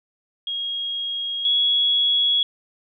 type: tone pair in turn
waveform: sine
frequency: 3277 / 3348 Hz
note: G#7 / G#7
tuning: -24 / +13 cents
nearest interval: unison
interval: 37 cents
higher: second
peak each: -24 / -16 dBFS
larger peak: second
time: 0.47-1.45 / 1.45-2.43 s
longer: neither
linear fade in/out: 2 ms
effects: none